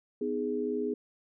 sine chord, G# minor, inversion first, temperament equal with one note detuned, 250.4 / 311.1 / 415.3 Hz, B3 / D#4 / G#4, +24 / 0 / 0 cents, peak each -34 / -36 / -31 dBFS, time 0.21-0.94 s, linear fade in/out 5 ms, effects none

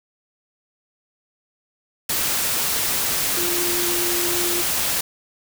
sine tone in noise, 349.2 Hz, F4, in tune, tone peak -26 dBFS, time 3.37-4.62 s, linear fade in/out 5 ms, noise white, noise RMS -22 dBFS, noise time 2.09-5.01 s, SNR -7 dB, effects none

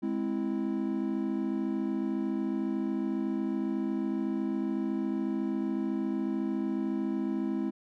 triangle chord, Ab augmented, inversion none, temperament equal, 207.7 / 261.6 / 329.6 Hz, Ab3 / C4 / E4, 0 / 0 / 0 cents, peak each -31 dBFS, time 0.02-7.71 s, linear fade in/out 20 ms, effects none

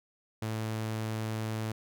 sawtooth tone, 110 Hz, A2, in tune, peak -28 dBFS, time 0.42-1.72 s, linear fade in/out 5 ms, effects none

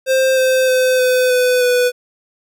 square tone with pitch steps, 525 / 518.7 / 512.4 / 506.2 / 500.1 / 494.1 Hz, C5 / C5 / C5 / B4 / B4 / B4, +6 / -15 / -36 / +43 / +22 / +1 cents, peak -12 dBFS, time 0.06-1.92 s, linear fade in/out 50 ms, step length 310 ms, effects none

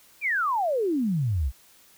sine exponential sweep, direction down, 2491 to 58.27 Hz, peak -22 dBFS, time 0.21-1.52 s, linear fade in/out 50 ms, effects white hiss -56 dBFS RMS until 1.97 s

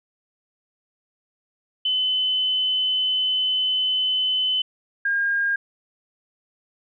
sine tone pair in turn, 3030 / 1616.3 Hz, F#7 / G#6, +40 / -47 cents, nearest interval major seventh, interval 1087 cents, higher first, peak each -19 dBFS, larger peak neither, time 1.85-4.62 / 5.05-5.56 s, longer first, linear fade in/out 5 ms, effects none

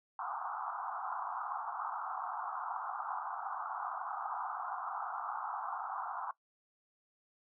pink band-pass noise, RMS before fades -40 dBFS, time 0.19-6.31 s, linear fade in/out 2 ms, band 730 to 1400 Hz, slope 96 dB/octave, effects noise-tail reverb RT60 0.1 s tail -18 dB re dry

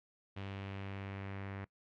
sawtooth tone with low-pass filter sweep, 98 Hz, G2, in tune, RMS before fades -44 dBFS, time 0.36-1.65 s, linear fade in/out 10 ms, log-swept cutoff 3000 to 2000 Hz, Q 2.1, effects noise-tail reverb RT60 0.1 s tail -21 dB re dry

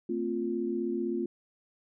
sine chord, F major, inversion first, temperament equal with one note detuned, 225.8 / 261.6 / 349.2 Hz, A3 / C4 / F4, +45 / 0 / 0 cents, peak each -34 / -35 / -31 dBFS, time 0.09-1.26 s, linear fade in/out 5 ms, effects none

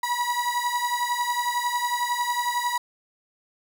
35% pulse beating tone pair, 965 / 976 Hz, B5 / B5, -40 / -21 cents, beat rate 11 Hz, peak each -24 / -26 dBFS, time 0.03-2.78 s, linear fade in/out 5 ms, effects none

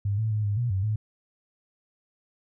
sine tone with pitch steps, 101 / 110.3 / 106.7 / 102.3 / 120.6 / 95.5 / 107.5 Hz, G#2 / A2 / G#2 / G#2 / B2 / G2 / A2, -48 / +5 / +47 / -26 / -41 / -45 / -40 cents, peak -23 dBFS, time 0.05-0.96 s, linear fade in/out 5 ms, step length 130 ms, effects none

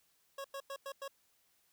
25% pulse tone bursts, 550 Hz, C#5, 14 cents flat, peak -37 dBFS, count 5, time 0.38-1.08 s, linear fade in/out 5 ms, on 64 ms, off 95 ms, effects white hiss -73 dBFS RMS until 1.72 s

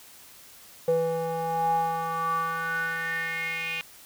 square tone with band-pass filter sweep, 164.7 Hz, E3, 1 cent flat, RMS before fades -28 dBFS, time 0.88-3.81 s, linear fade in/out 0 ms, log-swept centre 520 to 2600 Hz, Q 7.5, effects white hiss -50 dBFS RMS until 4.05 s

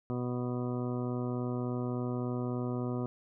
harmonic tone, 123.47 Hz, B2, in tune, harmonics 1 / 2 / 3 / 4 / 5 / 6 / 8 / 9 / 10, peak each -35 / -35 / -39 / -43 / -46 / -48 / -49 / -54 / -49 dBFS, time 0.1-3.06 s, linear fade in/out 0 ms, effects none

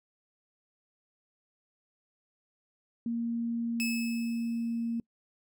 sine tone with pitch glide, 233.1 to 231.8 Hz, A#3 to A#3, 0 to -10 cents, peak -29 dBFS, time 3.06-5 s, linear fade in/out 2 ms, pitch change -10 cents, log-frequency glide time 3.56-4.37 s
sawtooth tone with exponential decay, 2596 Hz, E7, 27 cents flat, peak -27 dBFS, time 3.8-5 s, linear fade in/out 0 ms, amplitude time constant 260 ms
effects noise-tail reverb RT60 0.1 s tail -26 dB re dry

